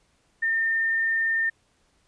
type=tone; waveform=sine; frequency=1811 Hz; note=A6; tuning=49 cents sharp; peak=-21 dBFS; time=0.42-1.5 s; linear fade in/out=10 ms; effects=pink hiss -66 dBFS RMS until 2.07 s + resampled to 22050 Hz